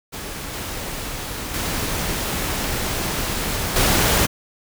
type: noise with level steps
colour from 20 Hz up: pink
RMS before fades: -31 / -29 / -24 / -17 dBFS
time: 0.12-4.27 s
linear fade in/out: 20 ms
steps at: 0.53 / 1.54 / 3.76 s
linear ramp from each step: 2 ms
effects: none